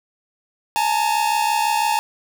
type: tone pair together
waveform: 45% pulse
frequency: 846 / 912 Hz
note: G#5 / A#5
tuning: +32 / -38 cents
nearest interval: minor second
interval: 130 cents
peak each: -20 dBFS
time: 0.76-1.99 s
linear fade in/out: 0 ms
effects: none